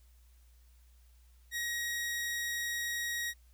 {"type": "tone", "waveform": "sawtooth", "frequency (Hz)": 1893, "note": "A#6", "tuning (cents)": 26, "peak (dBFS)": -30, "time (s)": [1.51, 3.34], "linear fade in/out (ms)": 50, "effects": ["added 60 Hz sine -58 dBFS peak until 3.53 s", "white hiss -71 dBFS RMS until 3.53 s"]}